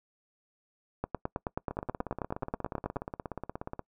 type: two click trains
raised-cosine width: 1 ms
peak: -22 / -17 dBFS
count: 36 / 19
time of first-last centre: 1.71-3.793 / 1.04-2.967 s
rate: 16.8 / 9.34 Hz
effects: noise-tail reverb RT60 0.1 s tail -24 dB re dry